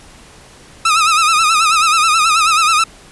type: tone with vibrato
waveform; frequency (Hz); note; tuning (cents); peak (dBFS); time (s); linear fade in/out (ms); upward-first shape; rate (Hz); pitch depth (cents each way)
sawtooth; 1279; D#6; +47; -6; 0.85-2.84; 5; sine; 9.3; 90
effects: pink hiss -41 dBFS RMS until 3.11 s + resampled to 24000 Hz